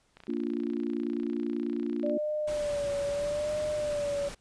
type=click train; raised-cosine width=0.3 ms; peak=-33 dBFS; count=59; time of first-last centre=0.17-2.097 s; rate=30.1 Hz
type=chord; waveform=sine; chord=Bb major; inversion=none; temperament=just; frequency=233.1 / 291.4 / 349.6 Hz; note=Bb3 / D4 / F4; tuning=0 / -13 / +2 cents; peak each=-33 / -33 / -34 dBFS; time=0.28-2.18 s; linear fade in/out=5 ms
type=tone with vibrato; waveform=sine; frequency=587 Hz; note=D5; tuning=1 cent flat; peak=-28 dBFS; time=2.03-4.29 s; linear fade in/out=10 ms; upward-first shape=sine; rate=0.78 Hz; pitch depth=55 cents each way
type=noise; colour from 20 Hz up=pink; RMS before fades=-42 dBFS; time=2.47-4.35 s; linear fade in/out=10 ms
effects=pink hiss -69 dBFS RMS until 4.4 s + resampled to 22050 Hz